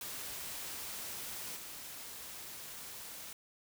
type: noise with level steps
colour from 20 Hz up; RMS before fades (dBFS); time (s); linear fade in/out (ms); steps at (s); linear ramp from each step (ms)
white; -43 / -47; 0.01-3.33; 2; 1.56; 10
effects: none